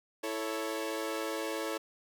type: chord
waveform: sawtooth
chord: A major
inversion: second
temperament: equal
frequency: 329.6 / 440 / 554.4 Hz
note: E4 / A4 / C#5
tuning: 0 / 0 / 0 cents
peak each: -34 dBFS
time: 0.23-1.78 s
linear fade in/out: 10 ms
effects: none